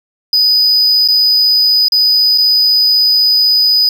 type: tone with dropouts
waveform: triangle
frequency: 4978 Hz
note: D#8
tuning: in tune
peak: -6 dBFS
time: 0.33-3.89 s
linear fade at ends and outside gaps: 2 ms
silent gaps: 1.077-1.085 / 1.884-1.921 / 2.377-2.382 s
effects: none